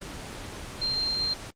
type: tone in noise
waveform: sine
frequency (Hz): 4173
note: C8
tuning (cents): -5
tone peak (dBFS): -25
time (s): 0.81-1.34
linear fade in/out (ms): 10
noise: pink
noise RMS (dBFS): -38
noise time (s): 0.01-1.51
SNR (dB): +10
effects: low-pass 8000 Hz 12 dB/octave + Opus 24 kbps